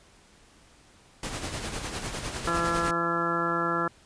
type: noise with tremolo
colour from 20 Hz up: pink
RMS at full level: -32 dBFS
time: 1.23-2.91 s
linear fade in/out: 2 ms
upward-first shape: sine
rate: 9.9 Hz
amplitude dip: 50%
type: harmonic tone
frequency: 169.3 Hz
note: E3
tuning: 46 cents sharp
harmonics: 1 / 2 / 3 / 4 / 5 / 6 / 7 / 8 / 10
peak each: -35 / -32 / -35 / -37 / -39 / -35 / -36 / -28 / -34 dBFS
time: 2.47-3.88 s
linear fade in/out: 5 ms
effects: pink hiss -57 dBFS RMS until 4.05 s + resampled to 22050 Hz